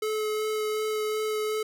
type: tone with vibrato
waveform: square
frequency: 430 Hz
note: A4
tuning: 40 cents flat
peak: -27 dBFS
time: 0.02-1.63 s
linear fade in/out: 5 ms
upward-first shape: sine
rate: 2.7 Hz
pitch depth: 10 cents each way
effects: none